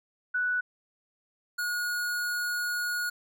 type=tone pair in turn; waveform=sine / square; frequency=1480 / 1446.2 Hz; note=F#6 / F#6; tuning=0 / -40 cents; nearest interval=unison; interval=40 cents; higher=first; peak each=-25 / -29 dBFS; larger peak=first; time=0.34-0.61 / 1.58-3.1 s; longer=second; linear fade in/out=10 ms; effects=none